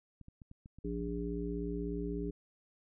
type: clicks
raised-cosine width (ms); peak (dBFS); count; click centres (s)
5; -39; 9; 0.213 / 0.284 / 0.418 / 0.514 / 0.659 / 0.786 / 1.007 / 1.079 / 1.183
type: harmonic tone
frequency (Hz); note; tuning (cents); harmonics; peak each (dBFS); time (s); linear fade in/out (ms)
58.27; A#1; 0; 1 / 3 / 5 / 7; -40 / -40 / -40 / -40; 0.84-2.31; 10
effects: none